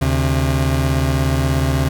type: tone pair together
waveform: 30% pulse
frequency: 75.16 / 133.6 Hz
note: D2 / C3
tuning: +41 / +36 cents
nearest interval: minor seventh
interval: 995 cents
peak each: -15 dBFS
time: 0.01-1.89 s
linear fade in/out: 10 ms
effects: none